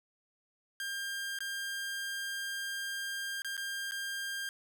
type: tone with dropouts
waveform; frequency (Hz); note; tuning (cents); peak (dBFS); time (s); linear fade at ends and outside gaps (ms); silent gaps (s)
sawtooth; 1600; G6; +35; -32; 0.8-4.49; 1; 1.388-1.405 / 3.42-3.446 / 3.568-3.577 / 3.911-3.919
effects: 11-bit